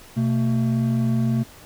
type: tone pair together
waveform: triangle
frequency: 126 / 224.5 Hz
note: B2 / A3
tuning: +35 / +35 cents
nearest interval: minor seventh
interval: 1000 cents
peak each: -19 dBFS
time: 0.16-1.44 s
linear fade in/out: 20 ms
effects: pink hiss -46 dBFS RMS until 1.65 s